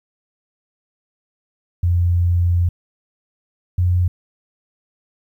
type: tone pair in turn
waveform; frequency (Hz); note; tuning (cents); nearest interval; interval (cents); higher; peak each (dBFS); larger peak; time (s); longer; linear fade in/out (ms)
sine; 87.31 / 89.35; F2 / F2; 0 / +40; unison; 40; second; -13; neither; 1.83-2.69 / 3.78-4.08; first; 5
effects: 9-bit